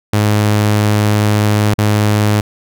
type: tone with dropouts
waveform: sawtooth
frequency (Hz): 105.1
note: G#2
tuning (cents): +21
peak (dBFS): -6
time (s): 0.13-2.41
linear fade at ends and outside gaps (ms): 5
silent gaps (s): 1.741-1.783
effects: none